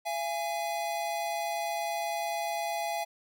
square tone pair together, 679 / 827.7 Hz, F5 / G#5, -49 / -6 cents, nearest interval minor third, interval 343 cents, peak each -34 / -34 dBFS, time 0.05-3.05 s, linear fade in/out 20 ms, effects none

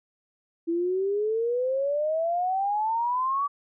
sine exponential sweep, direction up, 329.6 to 1154 Hz, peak -23 dBFS, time 0.67-3.48 s, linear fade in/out 20 ms, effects none

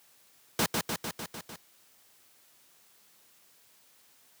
pink noise with echo, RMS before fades -26 dBFS, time 0.59-0.66 s, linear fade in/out 2 ms, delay 150 ms, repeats 6, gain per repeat -3 dB, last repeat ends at 1.56 s, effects white hiss -62 dBFS RMS until 4.4 s + high-pass 100 Hz 12 dB/octave

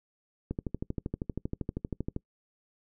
click train, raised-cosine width 3 ms, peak -19 dBFS, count 22, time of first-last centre 0.51-2.164 s, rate 12.7 Hz, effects noise-tail reverb RT60 0.1 s tail -24 dB re dry

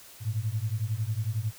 sine beating tone pair, 103.83 / 114.83 Hz, G#2 / A#2, 0 / -26 cents, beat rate 11 Hz, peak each -30 dBFS, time 0.2-1.53 s, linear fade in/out 50 ms, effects white hiss -50 dBFS RMS until 1.58 s

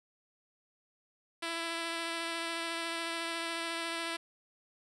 5% pulse tone with vibrato, 333.2 Hz, E4, 19 cents sharp, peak -23 dBFS, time 1.42-4.17 s, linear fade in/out 10 ms, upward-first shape sine, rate 14 Hz, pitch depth 12 cents each way, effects resampled to 22050 Hz + 10-bit

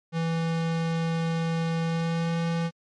square tone with pitch glide, 164.81 to 167.11 Hz, E3 to E3, 0 to +24 cents, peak -25 dBFS, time 0.12-2.71 s, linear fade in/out 50 ms, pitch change +24 cents, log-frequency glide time 1.83-2.38 s, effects low-pass 5000 Hz 12 dB/octave + MP3 48 kbps

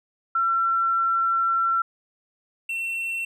sine / triangle tone pair in turn, 1353 / 2706 Hz, E6 / E7, +45 / +45 cents, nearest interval octave, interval 1200 cents, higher second, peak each -19 / -24 dBFS, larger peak first, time 0.35-1.82 / 2.69-3.25 s, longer first, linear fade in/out 5 ms, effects none

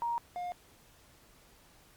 sine / triangle tone pair in turn, 940 / 711.6 Hz, A#5 / F5, +14 / +32 cents, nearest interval perfect fourth, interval 482 cents, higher first, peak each -30 / -33 dBFS, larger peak first, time 0.02-0.18 / 0.36-0.52 s, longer neither, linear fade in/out 0 ms, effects pink hiss -61 dBFS RMS until 1.96 s + Opus 48 kbps

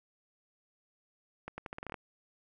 accelerating click train, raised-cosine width 0.5 ms, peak -25 dBFS, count 10, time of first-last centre 1.48-1.942 s, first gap 100 ms, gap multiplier 0.82, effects none

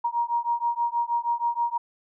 sine beating tone pair, 941 / 947.3 Hz, A#5 / A#5, +16 / +28 cents, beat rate 6.3 Hz, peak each -26 / -26 dBFS, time 0.04-1.78 s, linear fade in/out 10 ms, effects none

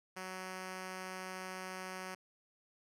5% pulse tone, 186.3 Hz, F#3, 12 cents sharp, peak -31 dBFS, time 0.16-2.15 s, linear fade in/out 10 ms, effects low-pass 12000 Hz 12 dB/octave

